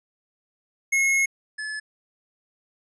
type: tone pair in turn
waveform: square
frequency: 2169 / 1721.5 Hz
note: C#7 / A6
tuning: -38 / -38 cents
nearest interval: major third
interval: 400 cents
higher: first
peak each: -19 / -30 dBFS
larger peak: first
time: 0.92-1.26 / 1.58-1.8 s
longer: first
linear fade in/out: 10 ms
effects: resampled to 24000 Hz